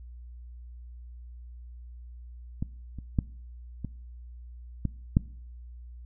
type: clicks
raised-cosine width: 5 ms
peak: -17 / -27 / -11 / -20 / -15 / -7 dBFS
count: 6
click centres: 2.625 / 2.987 / 3.188 / 3.847 / 4.853 / 5.169 s
effects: noise-tail reverb RT60 0.6 s tail -23 dB re dry + added 60 Hz sine -42 dBFS peak until 6.05 s